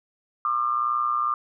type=tone with amplitude modulation; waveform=sine; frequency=1200 Hz; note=D6; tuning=37 cents sharp; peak=-18 dBFS; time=0.45-1.34 s; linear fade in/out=2 ms; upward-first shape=sine; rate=122 Hz; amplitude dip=70%; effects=none